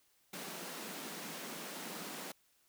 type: high-pass noise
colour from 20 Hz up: pink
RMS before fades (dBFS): -45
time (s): 0.33-2.32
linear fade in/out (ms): 5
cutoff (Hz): 160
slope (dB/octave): 96
effects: white hiss -72 dBFS RMS until 2.68 s